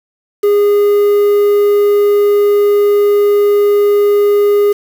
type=tone with quantisation; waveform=triangle; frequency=410 Hz; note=G#4; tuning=22 cents flat; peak=-5 dBFS; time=0.43-4.73 s; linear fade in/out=10 ms; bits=5; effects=none

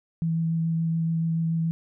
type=tone with vibrato; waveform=sine; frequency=164 Hz; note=E3; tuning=9 cents flat; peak=-22 dBFS; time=0.22-1.71 s; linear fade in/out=0 ms; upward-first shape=sine; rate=7 Hz; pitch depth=10 cents each way; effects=none

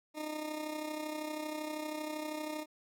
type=tone with amplitude modulation; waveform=20% pulse; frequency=306.3 Hz; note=D#4; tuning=27 cents flat; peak=-30 dBFS; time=0.14-2.66 s; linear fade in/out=50 ms; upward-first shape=sine; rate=32.7 Hz; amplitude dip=55%; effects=none

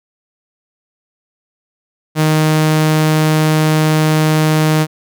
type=tone; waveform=sawtooth; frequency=155.56 Hz; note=D#3; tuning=in tune; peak=-6 dBFS; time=2.15-4.87 s; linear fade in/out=50 ms; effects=none

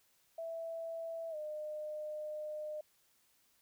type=tone with pitch glide; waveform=sine; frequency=659.3 to 608.1 Hz; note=E5 to D#5; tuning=0 to -40 cents; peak=-39 dBFS; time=0.38-2.81 s; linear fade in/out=5 ms; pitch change=-140 cents; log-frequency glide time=1.3-1.36 s; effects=white hiss -72 dBFS RMS until 3.61 s

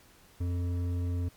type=tone with hard clipping; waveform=sine; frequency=88.1 Hz; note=F2; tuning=16 cents sharp; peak=-30 dBFS; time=0.4-1.29 s; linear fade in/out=10 ms; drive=9 dB; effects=pink hiss -59 dBFS RMS until 1.36 s + MP3 96 kbps

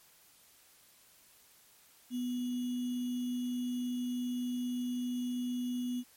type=tone with sample-and-hold; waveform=sine; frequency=246.9 Hz; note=B3; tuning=in tune; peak=-32 dBFS; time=2.1-6.04 s; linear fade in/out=50 ms; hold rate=3150 Hz; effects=white hiss -62 dBFS RMS until 6.16 s + MP3 64 kbps

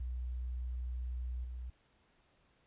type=tone with level steps; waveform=sine; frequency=61.74 Hz; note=B1; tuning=in tune; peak=-36 / -40 dBFS; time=0-1.7 s; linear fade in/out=5 ms; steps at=1.44 s; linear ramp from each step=2 ms; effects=pink hiss -71 dBFS RMS until 2.66 s + resampled to 8000 Hz

